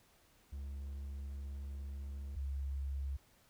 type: tone pair in turn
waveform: triangle / sine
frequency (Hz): 69.3 / 68.58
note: C#2 / C#2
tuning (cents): 0 / -18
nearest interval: unison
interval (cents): 18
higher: first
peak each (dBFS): -39 / -36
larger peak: second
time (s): 0.52-2.36 / 2.36-3.17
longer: first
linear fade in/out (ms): 10
effects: pink hiss -68 dBFS RMS until 3.49 s